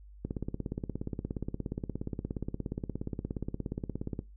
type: click train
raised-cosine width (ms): 3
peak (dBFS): -21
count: 68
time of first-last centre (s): 0.25-4.191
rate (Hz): 17
effects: noise-tail reverb RT60 0.2 s tail -19 dB re dry + added 50 Hz sine -49 dBFS peak until 4.36 s